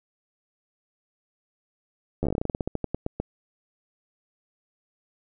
slowing click train, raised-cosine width 2 ms, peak -13 dBFS, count 20, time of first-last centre 2.23-3.2 s, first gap 11 ms, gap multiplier 1.15, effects none

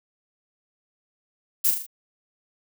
violet noise with echo, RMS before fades -20 dBFS, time 1.64-1.71 s, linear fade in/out 10 ms, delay 39 ms, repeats 4, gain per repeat -5 dB, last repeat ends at 1.866 s, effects none

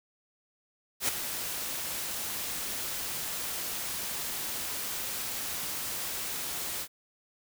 white noise with ADSR envelope, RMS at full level -26 dBFS, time 1-6.88 s, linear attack 84 ms, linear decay 10 ms, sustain -9 dB, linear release 64 ms, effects none

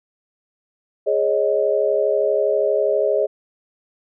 sine chord, Ab suspended fourth, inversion none, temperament equal with one note detuned, 415.3 / 549.9 / 622.3 Hz, Ab4 / Db5 / Eb5, 0 / -14 / 0 cents, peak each -20 dBFS, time 1.06-3.27 s, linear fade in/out 20 ms, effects none

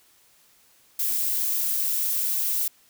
violet noise, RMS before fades -25 dBFS, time 0.99-2.68 s, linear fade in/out 5 ms, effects white hiss -59 dBFS RMS until 2.89 s

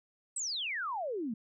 sine exponential sweep, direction down, 8370 to 207.7 Hz, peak -33 dBFS, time 0.36-1.34 s, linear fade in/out 5 ms, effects none

